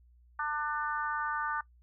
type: harmonic tone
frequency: 298.5 Hz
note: D4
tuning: 28 cents sharp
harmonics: 3 / 4 / 5 / 6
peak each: -36 / -34 / -35 / -43 dBFS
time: 0.39-1.61 s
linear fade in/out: 5 ms
effects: noise-tail reverb RT60 0.1 s tail -21 dB re dry + added 60 Hz sine -58 dBFS peak until 1.82 s